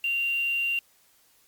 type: tone with quantisation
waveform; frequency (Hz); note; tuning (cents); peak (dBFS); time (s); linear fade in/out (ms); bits
sine; 2769; F7; -15; -24; 0.04-0.79; 2; 7
effects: white hiss -62 dBFS RMS until 1.47 s + Opus 48 kbps